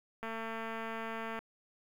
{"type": "click train", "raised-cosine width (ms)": 0.5, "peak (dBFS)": -26, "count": 262, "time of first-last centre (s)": [0.23, 1.39], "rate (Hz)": 225, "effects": ["9-bit"]}